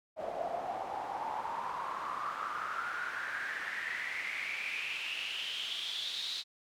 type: noise with band-pass filter sweep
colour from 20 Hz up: pink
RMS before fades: -38 dBFS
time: 0.16-6.44 s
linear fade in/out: 50 ms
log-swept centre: 630 to 4000 Hz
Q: 7.4
effects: none